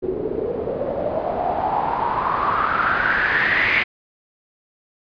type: noise with low-pass filter sweep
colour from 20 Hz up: white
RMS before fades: -21 dBFS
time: 0.02-3.84 s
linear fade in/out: 20 ms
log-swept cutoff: 370 to 2200 Hz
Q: 6.5
effects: resampled to 11025 Hz